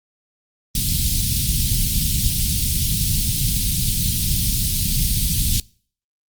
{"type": "band-stop noise", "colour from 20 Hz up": "pink", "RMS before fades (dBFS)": -19, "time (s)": [0.75, 5.6], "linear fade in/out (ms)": 2, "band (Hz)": [190, 3500], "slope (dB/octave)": 24, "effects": ["noise-tail reverb RT60 0.5 s tail -26 dB re dry", "Opus 32 kbps"]}